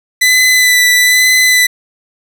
sawtooth tone with vibrato, 1997 Hz, B6, 19 cents sharp, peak -3 dBFS, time 0.21-1.67 s, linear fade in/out 10 ms, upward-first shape sine, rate 1.1 Hz, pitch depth 19 cents each way, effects none

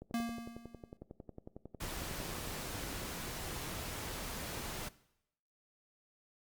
click train, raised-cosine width 2 ms, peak -33 dBFS, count 34, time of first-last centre 0.02-3.02 s, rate 11 Hz
square tone with exponential decay, 233.1 Hz, A#3, in tune, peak -32 dBFS, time 0.14-0.97 s, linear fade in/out 2 ms, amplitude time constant 180 ms
pink noise, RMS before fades -42 dBFS, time 1.8-4.89 s, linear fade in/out 10 ms
effects noise-tail reverb RT60 0.8 s tail -19 dB re dry + Opus 48 kbps

